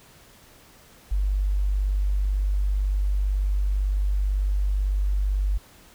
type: tone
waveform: sine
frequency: 49 Hz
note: G1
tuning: in tune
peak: -20 dBFS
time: 1.11-5.58 s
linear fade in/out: 10 ms
effects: pink hiss -52 dBFS RMS until 5.94 s